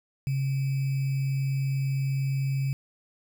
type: tone with sample-and-hold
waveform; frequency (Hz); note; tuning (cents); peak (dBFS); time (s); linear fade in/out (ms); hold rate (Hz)
sine; 135.6; C#3; -38; -24; 0.27-2.73; 0; 2450
effects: none